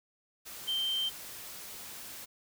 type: tone in noise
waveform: sine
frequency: 3131 Hz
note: G7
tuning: 3 cents flat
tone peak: -29 dBFS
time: 0.67-1.1 s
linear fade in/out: 20 ms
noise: white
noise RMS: -45 dBFS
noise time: 0.45-2.26 s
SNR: +13 dB
effects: none